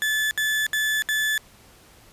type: tone bursts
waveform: 35% pulse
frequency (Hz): 1735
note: A6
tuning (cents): -25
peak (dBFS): -19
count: 4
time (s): 0.02-1.378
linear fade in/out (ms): 0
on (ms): 290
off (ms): 66
effects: pink hiss -52 dBFS RMS until 2.12 s + resampled to 32000 Hz